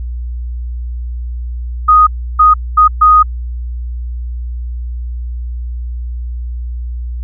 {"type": "tone bursts at uneven times", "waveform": "sine", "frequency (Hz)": 1244.5, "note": "D#6", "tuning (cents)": 0, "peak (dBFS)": -3, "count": 4, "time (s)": [[1.88, 2.07], [2.39, 2.54], [2.77, 2.88], [3.01, 3.23]], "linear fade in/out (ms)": 10, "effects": ["added 60 Hz sine -18 dBFS peak until 7.23 s"]}